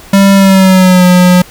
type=tone with pitch glide; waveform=square; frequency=196.6 to 180.28 Hz; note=G3 to F#3; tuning=+5 to -45 cents; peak=-3 dBFS; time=0.13-1.42 s; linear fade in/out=5 ms; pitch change=-150 cents; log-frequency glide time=0.34-1.05 s; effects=pink hiss -34 dBFS RMS until 1.5 s